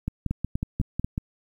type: two click trains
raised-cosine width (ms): 5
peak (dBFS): -13 / -14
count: 4 / 7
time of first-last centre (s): 0.31-1.045 / 0.08-1.179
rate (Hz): 4.08 / 5.46
effects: 9-bit